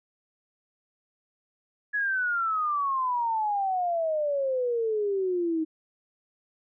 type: exponential sweep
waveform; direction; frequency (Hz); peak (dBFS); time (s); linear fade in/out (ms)
sine; down; 1699 to 312.5; -24; 1.93-5.65; 20
effects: none